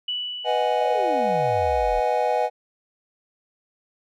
sine tone with exponential decay, 2960 Hz, F#7, in tune, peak -23 dBFS, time 0.08-1.79 s, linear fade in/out 5 ms, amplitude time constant 370 ms
triangle chord, G# minor seventh, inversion first, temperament equal, 493.9 / 622.3 / 740 / 830.6 Hz, B4 / D#5 / F#5 / G#5, 0 / 0 / 0 / 0 cents, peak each -23 dBFS, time 0.44-2.5 s, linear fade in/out 50 ms
sine exponential sweep, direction down, 691 to 34.65 Hz, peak -29 dBFS, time 0.78-2.01 s, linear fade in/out 20 ms
effects none

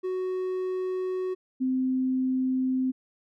triangle / sine tone pair in turn, 370.7 / 258.9 Hz, F#4 / C4, +3 / -18 cents, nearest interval tritone, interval 621 cents, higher first, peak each -25 / -23 dBFS, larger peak second, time 0.03-1.35 / 1.6-2.92 s, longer neither, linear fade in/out 20 ms, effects none

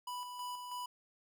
square tone with tremolo, 987.8 Hz, B5, in tune, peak -40 dBFS, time 0.07-0.86 s, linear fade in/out 5 ms, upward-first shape square, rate 3.1 Hz, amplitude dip 40%, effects none

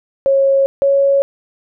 sine tone pair in turn, 546 / 554.3 Hz, C#5 / C#5, -26 / 0 cents, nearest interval unison, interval 26 cents, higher second, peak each -9 dBFS, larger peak neither, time 0.26-0.66 / 0.82-1.22 s, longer neither, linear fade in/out 0 ms, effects none

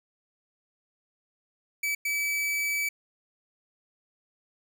45% pulse tone bursts at uneven times, 2298 Hz, D7, 38 cents flat, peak -26 dBFS, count 2, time 1.83-1.95 / 2.05-2.89 s, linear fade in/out 5 ms, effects none

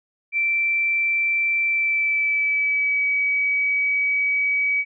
sine tone with pitch glide, 2341 to 2274 Hz, D7 to C#7, -6 to +44 cents, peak -18 dBFS, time 0.32-4.85 s, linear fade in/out 50 ms, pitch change -50 cents, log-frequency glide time 1.65-3.06 s, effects none

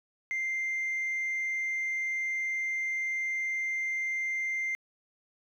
sine tone, 2093 Hz, C7, in tune, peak -27 dBFS, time 0.31-4.75 s, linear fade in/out 0 ms, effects tanh soft clip ceiling -27 dBFS + 11-bit

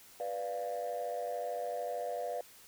sine chord, B diminished, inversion none, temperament equal, 493.9 / 587.3 / 698.5 Hz, B4 / D5 / F5, 0 / 0 / 0 cents, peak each -38 / -38 / -37 dBFS, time 0.2-2.41 s, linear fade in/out 2 ms, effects tanh soft clip ceiling -29 dBFS + white hiss -57 dBFS RMS until 2.67 s

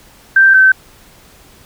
sine tone pair in turn, 1568 / 1540.2 Hz, G6 / G6, 0 / -31 cents, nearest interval unison, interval 31 cents, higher first, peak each -4 dBFS, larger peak neither, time 0.36-0.54 / 0.54-0.72 s, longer neither, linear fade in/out 5 ms, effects pink hiss -44 dBFS RMS until 1.65 s

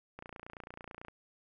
click train, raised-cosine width 0.5 ms, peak -30 dBFS, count 27, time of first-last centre 0.19-1.083 s, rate 29.1 Hz, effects none

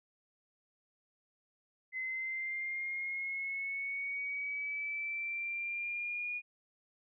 sine linear sweep, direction up, 2043 to 2449 Hz, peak -35 dBFS, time 1.92-6.42 s, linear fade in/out 50 ms, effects none

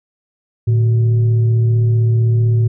sine tone with frequency modulation, 112.7 Hz, A2, 42 cents sharp, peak -10 dBFS, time 0.67-2.68 s, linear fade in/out 10 ms, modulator 261 Hz, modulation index 0.26, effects none

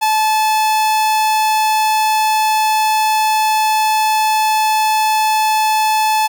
45% pulse tone, 867 Hz, A5, 26 cents flat, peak -12 dBFS, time 0.01-6.28 s, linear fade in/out 20 ms, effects none

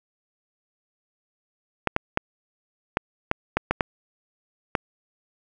clicks, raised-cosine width 0.5 ms, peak -5 dBFS, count 9, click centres 1.873 / 1.964 / 2.174 / 2.971 / 3.314 / 3.57 / 3.71 / 3.808 / 4.752 s, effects none

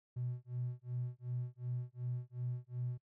triangle tone with tremolo, 123.47 Hz, B2, in tune, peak -31 dBFS, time 0.16-2.98 s, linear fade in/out 10 ms, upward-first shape sine, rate 2.7 Hz, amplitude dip 100%, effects noise-tail reverb RT60 0.1 s tail -24 dB re dry + tanh soft clip ceiling -32 dBFS

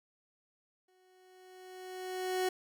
30% pulse tone with exponential growth, 370 Hz, F#4, in tune, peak -26 dBFS, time 0.88-2.49 s, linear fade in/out 5 ms, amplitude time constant 350 ms, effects none

